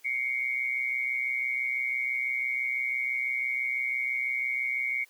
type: tone pair together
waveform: sine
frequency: 2120 / 2246 Hz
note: C7 / C#7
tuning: +22 / +22 cents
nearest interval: minor second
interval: 100 cents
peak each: -31 / -29 dBFS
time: 0.04-5.05 s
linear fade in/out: 20 ms
effects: white hiss -61 dBFS RMS until 5.09 s + high-pass 300 Hz 12 dB/octave